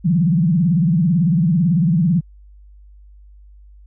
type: tone with vibrato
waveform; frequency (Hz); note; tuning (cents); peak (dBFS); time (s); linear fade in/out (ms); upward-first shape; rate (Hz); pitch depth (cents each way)
sine; 168.8; E3; +41; -12; 0.04-2.21; 20; sine; 18; 220
effects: added 50 Hz sine -41 dBFS peak until 3.86 s